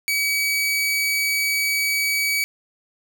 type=tone; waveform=sawtooth; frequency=2276 Hz; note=C#7; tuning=45 cents sharp; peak=-16 dBFS; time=0.08-2.44 s; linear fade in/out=0 ms; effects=none